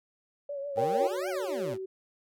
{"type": "tone with vibrato", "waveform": "sine", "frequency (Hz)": 564, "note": "C#5", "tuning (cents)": 30, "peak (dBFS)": -33, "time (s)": [0.49, 1.74], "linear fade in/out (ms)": 5, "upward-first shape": "triangle", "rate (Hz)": 6.8, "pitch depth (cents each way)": 54}
{"type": "exponential two-way sweep", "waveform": "20% pulse", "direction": "up then down", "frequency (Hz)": [96.9, 820, 96.9], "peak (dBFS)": -31, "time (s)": [0.75, 1.78], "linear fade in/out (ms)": 50, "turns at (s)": 1.29}
{"type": "chord", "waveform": "sine", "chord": "G diminished", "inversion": "first", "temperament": "equal", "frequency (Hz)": [466.2, 554.4, 784], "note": ["Bb4", "Db5", "G5"], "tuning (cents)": [0, 0, 0], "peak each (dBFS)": -29, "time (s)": [0.77, 1.08], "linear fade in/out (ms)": 10}
{"type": "tone with pitch glide", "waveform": "sine", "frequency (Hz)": [370, 379.5], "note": ["F#4", "F#4"], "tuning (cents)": [0, 44], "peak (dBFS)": -34, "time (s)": [1, 1.86], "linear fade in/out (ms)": 10, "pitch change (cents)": 44, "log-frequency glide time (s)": [1.25, 1.53]}
{"effects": []}